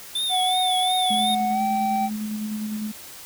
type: tone with vibrato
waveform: square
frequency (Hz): 3521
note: A7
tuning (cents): 0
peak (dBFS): -23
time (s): 0.15-1.35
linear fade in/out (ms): 5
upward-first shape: triangle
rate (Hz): 2.8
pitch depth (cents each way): 95
type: tone with pitch glide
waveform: triangle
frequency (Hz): 739 to 774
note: F#5 to G5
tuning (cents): -2 to -22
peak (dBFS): -19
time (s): 0.29-2.1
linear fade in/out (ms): 50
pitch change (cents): +80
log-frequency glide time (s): 1.5-1.62
type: tone with tremolo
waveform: sine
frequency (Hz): 214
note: A3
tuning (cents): -48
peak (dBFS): -25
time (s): 1.1-2.92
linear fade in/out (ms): 10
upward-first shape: square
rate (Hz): 9.9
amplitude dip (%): 25
effects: white hiss -41 dBFS RMS until 3.25 s